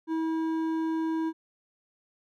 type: tone with hard clipping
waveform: sine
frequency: 322.5 Hz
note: E4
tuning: 38 cents flat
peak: -28 dBFS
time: 0.07-1.33 s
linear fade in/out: 50 ms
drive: 8 dB
effects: none